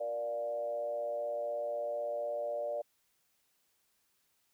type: tone with frequency modulation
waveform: sine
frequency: 587.3 Hz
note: D5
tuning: in tune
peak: -33 dBFS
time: 0-2.82 s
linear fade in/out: 10 ms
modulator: 116 Hz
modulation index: 0.68
effects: white hiss -75 dBFS RMS until 4.53 s